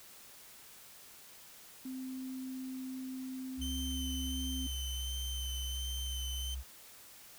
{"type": "tone", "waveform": "sine", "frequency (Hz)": 259.8, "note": "C4", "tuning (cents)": -12, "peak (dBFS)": -39, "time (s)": [1.85, 4.67], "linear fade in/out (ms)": 5}
{"type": "tone with pitch glide", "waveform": "sine", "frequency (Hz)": [69.3, 64.29], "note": ["C#2", "C2"], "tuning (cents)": [0, -30], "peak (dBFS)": -37, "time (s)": [3.57, 6.64], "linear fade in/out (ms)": 50, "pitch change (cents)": -130, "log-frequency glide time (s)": [4.2, 5.03]}
{"type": "tone with vibrato", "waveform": "sawtooth", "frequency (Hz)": 3076, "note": "G7", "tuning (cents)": -33, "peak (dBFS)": -37, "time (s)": [3.61, 6.55], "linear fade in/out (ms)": 10, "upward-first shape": "sine", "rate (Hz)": 1.4, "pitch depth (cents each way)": 15}
{"effects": ["white hiss -55 dBFS RMS until 7.38 s"]}